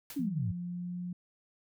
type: noise with exponential decay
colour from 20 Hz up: white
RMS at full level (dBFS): -41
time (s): 0.1-0.28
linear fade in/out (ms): 2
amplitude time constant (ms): 38
type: exponential sweep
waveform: sine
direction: down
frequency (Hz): 300 to 92.5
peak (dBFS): -30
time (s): 0.16-0.52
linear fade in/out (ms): 10
type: tone with pitch glide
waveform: sine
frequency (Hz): 174.61 to 177.97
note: F3 to F3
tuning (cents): 0 to +33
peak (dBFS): -35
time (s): 0.19-1.13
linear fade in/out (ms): 5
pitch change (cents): +33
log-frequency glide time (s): 0.36-1.01
effects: none